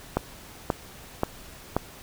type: click train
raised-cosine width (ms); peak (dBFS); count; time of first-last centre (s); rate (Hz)
1; -8; 4; 0.17-1.766; 1.88
effects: pink hiss -46 dBFS RMS until 2.02 s